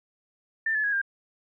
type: tone with pitch steps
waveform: sine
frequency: 1786 / 1721.2 / 1658.7 / 1598.5 Hz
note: A6 / A6 / G#6 / G6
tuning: +25 / -39 / -3 / +33 cents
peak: -23 dBFS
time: 0.66-1.016 s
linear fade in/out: 5 ms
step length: 89 ms
effects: none